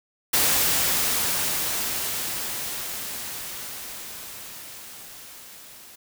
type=noise with level ramp; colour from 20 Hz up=white; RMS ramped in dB=-20 to -46 dBFS; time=0.33-5.96 s; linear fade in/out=10 ms; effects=none